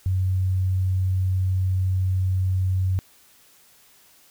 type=tone; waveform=sine; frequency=93.4 Hz; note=F#2; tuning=17 cents sharp; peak=-19 dBFS; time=0.06-2.99 s; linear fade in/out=0 ms; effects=white hiss -55 dBFS RMS until 4.3 s